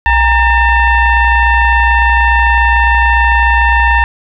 sine tone with frequency modulation, 932.3 Hz, A#5, in tune, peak -6 dBFS, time 0.06-4.04 s, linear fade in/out 0 ms, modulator 873 Hz, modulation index 1.5, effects none

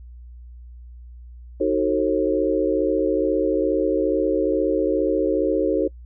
sine chord, D# diminished seventh, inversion none, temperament just, 311.1 / 373.4 / 448 / 537.6 Hz, D#4 / F#4 / A4 / C5, 0 / +16 / +31 / +47 cents, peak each -23 dBFS, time 1.6-5.88 s, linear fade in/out 10 ms, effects noise-tail reverb RT60 0.1 s tail -25 dB re dry + added 60 Hz sine -38 dBFS peak until 6.05 s

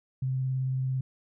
sine tone with vibrato, 130.81 Hz, C3, in tune, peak -26 dBFS, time 0.22-1.01 s, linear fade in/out 5 ms, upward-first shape sine, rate 18 Hz, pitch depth 14 cents each way, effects none

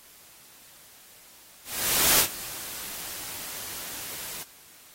white noise with ADSR envelope, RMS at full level -19 dBFS, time 1.64-4.43 s, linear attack 550 ms, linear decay 84 ms, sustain -18 dB, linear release 3 ms, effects white hiss -52 dBFS RMS until 4.94 s + AAC 48 kbps

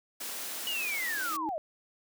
white high-pass noise, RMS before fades -38 dBFS, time 0.2-1.37 s, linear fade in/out 10 ms, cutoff 210 Hz, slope 24 dB/octave
sine linear sweep, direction down, 2960 to 587.3 Hz, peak -31 dBFS, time 0.67-1.58 s, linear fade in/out 0 ms
sine tone with exponential growth, 317.5 Hz, D#4, 35 cents sharp, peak -32 dBFS, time 0.98-1.49 s, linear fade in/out 0 ms, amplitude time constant 110 ms
effects none

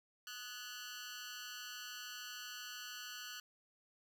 15% pulse tone with amplitude modulation, 1480 Hz, F#6, in tune, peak -35 dBFS, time 0.27-3.4 s, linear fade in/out 2 ms, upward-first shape sine, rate 233 Hz, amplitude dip 100%, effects none

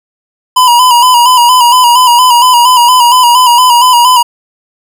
square tone with vibrato, 981 Hz, B5, 12 cents flat, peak -3 dBFS, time 0.56-4.23 s, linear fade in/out 10 ms, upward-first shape square, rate 4.3 Hz, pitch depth 49 cents each way, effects none

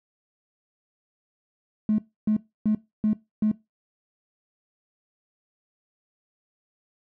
triangle tone bursts, 214.2 Hz, A3, 46 cents flat, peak -15 dBFS, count 5, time 1.89-3.515 s, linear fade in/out 2 ms, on 93 ms, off 290 ms, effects noise-tail reverb RT60 0.2 s tail -22 dB re dry + tanh soft clip ceiling -16 dBFS

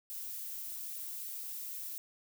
violet noise, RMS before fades -42 dBFS, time 0.1-1.98 s, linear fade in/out 0 ms, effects none

